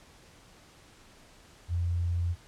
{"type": "tone", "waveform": "sine", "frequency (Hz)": 86.5, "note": "F2", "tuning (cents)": -16, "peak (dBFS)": -26, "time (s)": [1.68, 2.36], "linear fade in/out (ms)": 50, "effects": ["pink hiss -56 dBFS RMS until 2.47 s", "low-pass 9000 Hz 12 dB/octave"]}